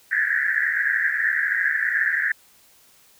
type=band-pass noise; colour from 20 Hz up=pink; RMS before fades=-22 dBFS; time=0.11-2.32 s; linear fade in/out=5 ms; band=1600 to 1900 Hz; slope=96 dB/octave; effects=white hiss -55 dBFS RMS until 3.19 s